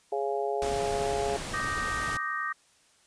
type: harmonic tone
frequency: 138.59 Hz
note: C#3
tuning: in tune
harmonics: 3 / 4 / 5 / 6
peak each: -30 / -35 / -32 / -36 dBFS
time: 0.12-1.37 s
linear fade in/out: 5 ms
type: noise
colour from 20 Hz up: pink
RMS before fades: -36 dBFS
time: 0.62-2.17 s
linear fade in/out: 0 ms
type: chord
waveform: sine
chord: Eb major seventh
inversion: third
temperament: equal with one note detuned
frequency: 1174.7 / 1244.5 / 1558.1 / 1864.7 Hz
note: D6 / Eb6 / G6 / Bb6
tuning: 0 / 0 / -11 / 0 cents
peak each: -35 / -35 / -37 / -33 dBFS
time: 1.53-2.53 s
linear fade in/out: 10 ms
effects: white hiss -63 dBFS RMS until 3.06 s + resampled to 22050 Hz